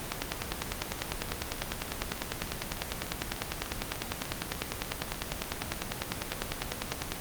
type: two click trains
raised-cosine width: 0.2 ms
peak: -11 / -21 dBFS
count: 71 / 21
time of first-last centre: 0.12-7.12 / 0.99-6.925 s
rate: 10 / 3.37 Hz
effects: pink hiss -38 dBFS RMS until 7.2 s + Opus 24 kbps